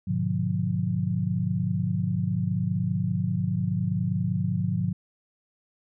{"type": "chord", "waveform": "sine", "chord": "G# diminished seventh", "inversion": "none", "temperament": "just", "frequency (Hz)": [103.83, 124.59, 149.51, 179.41], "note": ["G#2", "B2", "D3", "F3"], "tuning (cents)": [0, 16, 31, 47], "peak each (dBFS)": [-29, -31, -30, -27], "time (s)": [0.07, 4.93], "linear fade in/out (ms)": 10, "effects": []}